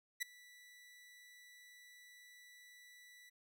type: tone with ADSR envelope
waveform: sawtooth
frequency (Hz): 1967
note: B6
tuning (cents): -7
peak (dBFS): -31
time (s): 0.2-3.3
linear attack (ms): 22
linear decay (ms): 9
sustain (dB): -24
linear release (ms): 14
effects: none